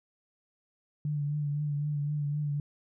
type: tone with vibrato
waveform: sine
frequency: 146.83 Hz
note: D3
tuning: in tune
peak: -28 dBFS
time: 1.05-2.6 s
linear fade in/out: 2 ms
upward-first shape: triangle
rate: 3.9 Hz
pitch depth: 41 cents each way
effects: none